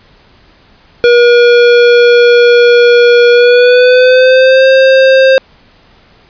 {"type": "tone with pitch glide", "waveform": "square", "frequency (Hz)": [480, 529.5], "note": ["B4", "C5"], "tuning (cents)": [-49, 21], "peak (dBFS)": -3, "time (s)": [1.04, 5.38], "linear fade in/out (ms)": 0, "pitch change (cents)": 170, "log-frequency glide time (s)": [3.31, 4.66], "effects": ["pink hiss -44 dBFS RMS until 6.29 s", "resampled to 11025 Hz"]}